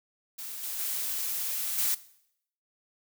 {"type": "noise with level steps", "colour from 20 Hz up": "blue", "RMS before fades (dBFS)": [-39, -35, -32, -27], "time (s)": [0.38, 1.95], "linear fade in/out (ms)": 10, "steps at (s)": [0.63, 0.79, 1.78], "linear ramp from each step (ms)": 2, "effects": ["noise-tail reverb RT60 0.7 s tail -18 dB re dry"]}